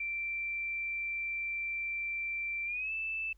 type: tone with pitch glide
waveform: sine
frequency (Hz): 2349 to 2637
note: D7 to E7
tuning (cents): 0 to 0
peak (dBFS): -33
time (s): 0-3.33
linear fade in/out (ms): 5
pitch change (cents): +200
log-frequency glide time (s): 2.65-2.92
effects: added 50 Hz sine -58 dBFS peak until 3.37 s + pink hiss -75 dBFS RMS until 3.37 s